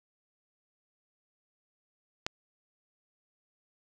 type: click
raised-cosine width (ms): 0.2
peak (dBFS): -13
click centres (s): 2.265
effects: none